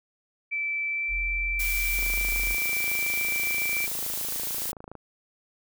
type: tone with pitch glide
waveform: sine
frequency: 2323 to 2336 Hz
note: D7 to D7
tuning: -20 to -10 cents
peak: -26 dBFS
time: 0.51-3.87 s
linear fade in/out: 20 ms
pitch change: +10 cents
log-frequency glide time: 0.88-1.07 s
type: tone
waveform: sine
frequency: 44.22 Hz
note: F1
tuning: 22 cents sharp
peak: -30 dBFS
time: 1.08-2.57 s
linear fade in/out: 50 ms
type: noise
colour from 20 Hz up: blue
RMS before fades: -31 dBFS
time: 1.59-4.72 s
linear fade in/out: 10 ms
type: click train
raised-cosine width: 1 ms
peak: -27 dBFS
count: 81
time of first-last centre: 1.99-4.953 s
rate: 27 Hz
effects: none